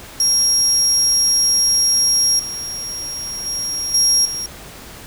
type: tone with level steps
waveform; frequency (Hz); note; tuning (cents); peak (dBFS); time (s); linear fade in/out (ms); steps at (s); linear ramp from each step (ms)
35% pulse; 5600; F8; +4; -10 / -22 / -18 / -9 / -20; 0.2-4.46; 2; 2.39 / 3.46 / 3.94 / 4.25; 5
effects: pink hiss -37 dBFS RMS until 5.06 s